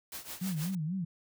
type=noise with tremolo; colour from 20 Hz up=white; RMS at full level=-40 dBFS; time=0.12-0.75 s; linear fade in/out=2 ms; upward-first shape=triangle; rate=6.3 Hz; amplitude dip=85%
type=tone with vibrato; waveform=sine; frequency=171.1 Hz; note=F3; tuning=35 cents flat; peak=-31 dBFS; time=0.41-1.05 s; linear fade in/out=10 ms; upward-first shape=sine; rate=4.1 Hz; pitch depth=210 cents each way
effects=none